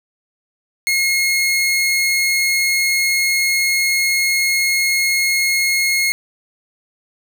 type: tone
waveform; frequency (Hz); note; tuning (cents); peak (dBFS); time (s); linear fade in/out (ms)
sawtooth; 2158; C#7; -47; -11; 0.87-6.12; 0
effects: none